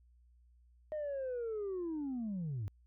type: linear sweep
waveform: sine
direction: down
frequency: 621 to 92.5 Hz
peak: -34 dBFS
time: 0.92-2.68 s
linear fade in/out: 0 ms
effects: tanh soft clip ceiling -34 dBFS + added 60 Hz sine -62 dBFS peak until 2.86 s